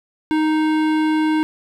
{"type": "tone with hard clipping", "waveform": "sine", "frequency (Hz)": 311.1, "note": "D#4", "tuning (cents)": 0, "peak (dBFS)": -17, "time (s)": [0.31, 1.43], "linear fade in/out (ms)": 0, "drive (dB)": 16, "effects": []}